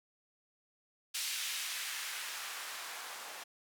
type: noise with band-pass filter sweep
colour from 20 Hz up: blue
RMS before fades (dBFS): -41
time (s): 1.14-3.44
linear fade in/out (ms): 10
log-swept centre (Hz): 3100 to 740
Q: 1
effects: none